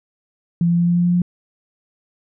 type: tone with pitch steps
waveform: sine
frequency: 170.7 / 171.69 / 172.68 / 173.68 / 174.69 / 175.7 / 176.72 Hz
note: F3 / F3 / F3 / F3 / F3 / F3 / F3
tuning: -39 / -29 / -19 / -9 / +1 / +11 / +21 cents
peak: -13 dBFS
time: 0.61-1.219 s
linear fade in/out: 2 ms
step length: 87 ms
effects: none